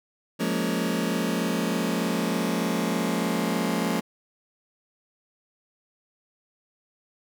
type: chord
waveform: sawtooth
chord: Bb minor seventh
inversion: second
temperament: just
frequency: 174.81 / 209.8 / 233.1 / 279.7 Hz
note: F3 / Ab3 / Bb3 / Db4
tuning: +2 / +18 / 0 / +16 cents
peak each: -25 / -25 / -25 / -27 dBFS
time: 0.39-4.01 s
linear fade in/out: 20 ms
effects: none